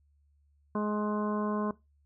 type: harmonic tone with a mistuned harmonic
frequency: 210 Hz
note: G#3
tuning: 19 cents sharp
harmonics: 1 / 2 / 3 / 4 / 5 / 6 / 7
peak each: -30 / -35 / -39 / -46 / -36 / -49 / -47 dBFS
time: 0.75-1.71 s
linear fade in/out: 2 ms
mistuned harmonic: 7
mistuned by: +21 cents
effects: noise-tail reverb RT60 0.2 s tail -19 dB re dry + added 72 Hz sine -64 dBFS peak until 2.05 s